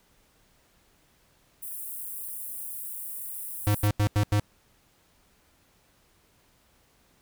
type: high-pass noise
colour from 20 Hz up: white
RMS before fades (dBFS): -37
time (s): 1.62-3.88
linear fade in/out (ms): 10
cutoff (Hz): 9000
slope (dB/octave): 48
type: tone bursts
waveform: square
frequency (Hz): 103.83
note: G#2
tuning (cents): 0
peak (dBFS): -21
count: 5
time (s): 3.67-4.397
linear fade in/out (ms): 0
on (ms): 75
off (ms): 88
effects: pink hiss -64 dBFS RMS until 7.21 s